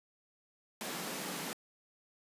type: high-pass noise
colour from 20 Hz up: pink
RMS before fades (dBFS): -40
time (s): 0.81-1.53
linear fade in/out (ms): 0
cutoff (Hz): 150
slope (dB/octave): 96
effects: resampled to 32000 Hz